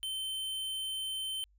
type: tone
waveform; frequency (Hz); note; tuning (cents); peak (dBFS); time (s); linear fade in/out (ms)
square; 3089; G7; -26; -35; 0.03-1.44; 0
effects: added 50 Hz sine -63 dBFS peak until 1.58 s